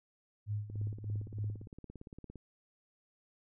sine tone with tremolo, 104.5 Hz, G#2, 11 cents sharp, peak -32 dBFS, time 0.46-1.67 s, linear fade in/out 50 ms, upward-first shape sine, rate 3.3 Hz, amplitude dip 80%
click train, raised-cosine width 3 ms, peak -35 dBFS, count 30, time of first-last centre 0.7-2.357 s, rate 17.5 Hz
effects none

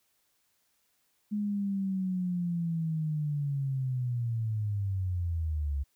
sine linear sweep, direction down, 210.1 to 67.9 Hz, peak -28 dBFS, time 1.31-5.84 s, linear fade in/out 20 ms, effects white hiss -73 dBFS RMS until 5.95 s

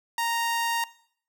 sawtooth tone, 930 Hz, A#5, 4 cents flat, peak -21 dBFS, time 0.18-0.84 s, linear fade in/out 2 ms, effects noise-tail reverb RT60 0.6 s tail -19 dB re dry

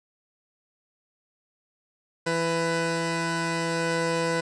15% pulse tone pair together, 166.2 / 498 Hz, E3 / B4, +15 / +14 cents, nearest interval octave + perfect fifth, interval 1899 cents, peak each -21 dBFS, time 2.26-4.41 s, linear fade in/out 10 ms, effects resampled to 22050 Hz

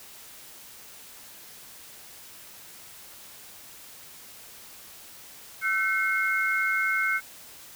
sine tone cluster, 1332 / 1526 / 2157 Hz, E6 / G6 / C#7, +18 / -47 / -48 cents, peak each -32 / -26 / -26 dBFS, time 5.61-7.21 s, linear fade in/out 50 ms, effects white hiss -47 dBFS RMS until 7.75 s

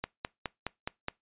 click train, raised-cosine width 0.3 ms, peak -16 dBFS, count 6, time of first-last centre 0.04-1.084 s, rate 4.79 Hz, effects noise-tail reverb RT60 0.2 s tail -23 dB re dry + resampled to 8000 Hz

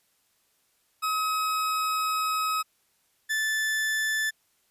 40% pulse tone pair in turn, 1274 / 1750.1 Hz, D#6 / A6, +41 / -10 cents, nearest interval perfect fourth, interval 549 cents, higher second, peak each -24 dBFS, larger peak neither, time 1.02-2.63 / 3.29-4.31 s, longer first, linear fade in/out 20 ms, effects white hiss -69 dBFS RMS until 4.7 s + resampled to 32000 Hz

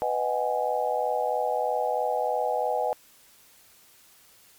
sine chord, G# minor seventh, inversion first, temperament just, 498.4 / 623 / 747.5 / 830.6 Hz, B4 / D#5 / F#5 / G#5, +16 / +2 / +17 / 0 cents, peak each -29 dBFS, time 0.02-2.93 s, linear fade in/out 0 ms, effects white hiss -56 dBFS RMS until 4.58 s + MP3 96 kbps

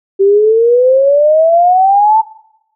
sine exponential sweep, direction up, 386 to 896 Hz, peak -5 dBFS, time 0.19-2.22 s, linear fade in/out 20 ms, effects noise-tail reverb RT60 0.8 s tail -20 dB re dry

